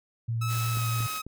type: tone with vibrato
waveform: sine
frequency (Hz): 115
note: A#2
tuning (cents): -23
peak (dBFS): -26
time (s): 0.28-1.07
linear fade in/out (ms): 10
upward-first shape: sine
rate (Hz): 7.8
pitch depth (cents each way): 11
type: tone with pitch glide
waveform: sawtooth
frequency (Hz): 1300 to 1270.3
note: E6 to D#6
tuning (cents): -24 to +36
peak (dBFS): -29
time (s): 0.41-1.22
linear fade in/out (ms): 10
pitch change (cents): -40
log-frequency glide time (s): 0.72-0.82
type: noise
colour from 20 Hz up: white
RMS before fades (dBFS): -38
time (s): 0.47-1.22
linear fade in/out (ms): 50
type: clicks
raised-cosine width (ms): 3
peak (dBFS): -28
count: 3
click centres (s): 0.771 / 1.005 / 1.266
effects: none